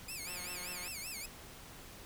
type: tone with vibrato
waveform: 10% pulse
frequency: 2401 Hz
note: D7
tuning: 38 cents sharp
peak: -33 dBFS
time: 0.08-1.26 s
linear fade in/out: 5 ms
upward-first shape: sine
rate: 5.2 Hz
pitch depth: 200 cents each way
type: click train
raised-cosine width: 0.3 ms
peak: -33 dBFS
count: 110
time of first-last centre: 0.27-0.879 s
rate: 179 Hz
effects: pink hiss -52 dBFS RMS until 2.05 s